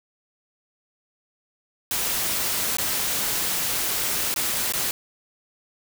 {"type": "noise with dropouts", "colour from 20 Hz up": "white", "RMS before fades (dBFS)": -25, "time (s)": [1.91, 4.91], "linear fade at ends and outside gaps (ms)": 1, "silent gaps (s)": [[2.77, 2.784], [4.341, 4.361], [4.723, 4.736]], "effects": []}